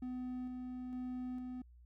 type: tone with tremolo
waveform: triangle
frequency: 251.7 Hz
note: B3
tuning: 33 cents sharp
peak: -37 dBFS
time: 0.02-1.62 s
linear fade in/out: 5 ms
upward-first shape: square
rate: 1.1 Hz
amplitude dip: 25%
effects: added 60 Hz sine -57 dBFS peak until 1.85 s